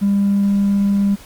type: tone with hard clipping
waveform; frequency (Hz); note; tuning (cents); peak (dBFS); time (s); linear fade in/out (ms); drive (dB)
sine; 200; G3; +35; -13; 0.01-1.16; 20; 1
effects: pink hiss -42 dBFS RMS until 1.25 s + Opus 32 kbps